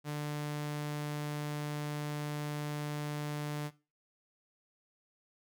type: tone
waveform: sawtooth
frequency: 148.3 Hz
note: D3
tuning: 17 cents sharp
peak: -31 dBFS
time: 0.04-3.71 s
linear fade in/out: 50 ms
effects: noise-tail reverb RT60 0.3 s tail -18 dB re dry